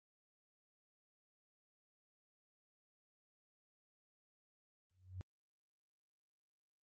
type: tone with exponential growth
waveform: sine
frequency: 92.5 Hz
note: F#2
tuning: in tune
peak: -40 dBFS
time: 4.91-5.21 s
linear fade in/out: 0 ms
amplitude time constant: 64 ms
effects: Opus 24 kbps